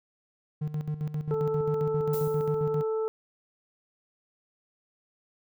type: tone with tremolo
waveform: triangle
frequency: 151.5 Hz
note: D#3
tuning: 46 cents flat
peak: -25 dBFS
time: 0.61-2.83 s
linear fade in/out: 10 ms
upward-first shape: square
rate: 7.5 Hz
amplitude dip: 70%
type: harmonic tone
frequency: 440 Hz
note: A4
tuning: in tune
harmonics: 1 / 2 / 3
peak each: -26 / -41 / -41 dBFS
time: 1.31-3.08 s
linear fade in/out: 0 ms
type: noise with exponential decay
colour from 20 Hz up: violet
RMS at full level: -37 dBFS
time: 2.13-2.69 s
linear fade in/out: 5 ms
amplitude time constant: 120 ms
effects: none